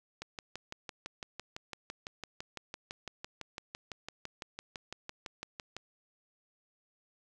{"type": "click train", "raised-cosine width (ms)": 0.2, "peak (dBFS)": -23, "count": 34, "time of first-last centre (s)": [0.22, 5.766], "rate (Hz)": 5.95, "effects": []}